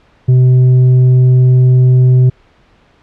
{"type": "tone with tanh clipping", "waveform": "sine", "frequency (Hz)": 127.1, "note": "C3", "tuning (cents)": -50, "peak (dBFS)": -5, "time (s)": [0.28, 2.3], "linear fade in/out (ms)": 10, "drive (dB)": 4, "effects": ["pink hiss -49 dBFS RMS until 3.02 s", "low-pass 3000 Hz 12 dB/octave"]}